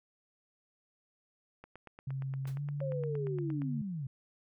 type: click train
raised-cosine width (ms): 0.5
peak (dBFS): -34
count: 18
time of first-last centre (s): 1.64-3.619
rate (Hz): 8.59
type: tone with pitch glide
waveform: sine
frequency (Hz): 134.5 to 144.15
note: C3 to D3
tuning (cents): +48 to -32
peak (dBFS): -34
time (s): 2.07-3.82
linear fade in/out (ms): 5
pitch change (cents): +120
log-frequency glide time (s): 2.54-2.6
type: noise with exponential decay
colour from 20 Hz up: pink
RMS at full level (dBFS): -46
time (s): 2.47-2.61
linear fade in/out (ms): 5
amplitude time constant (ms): 29
type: linear sweep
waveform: sine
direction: down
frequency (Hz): 554.4 to 125.5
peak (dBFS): -35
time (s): 2.81-4.07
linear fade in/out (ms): 5
effects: none